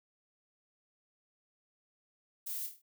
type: noise with echo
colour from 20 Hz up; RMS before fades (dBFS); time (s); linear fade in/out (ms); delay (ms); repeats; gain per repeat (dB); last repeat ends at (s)
violet; -40; 2.46-2.67; 10; 25; 6; -5; 2.82
effects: none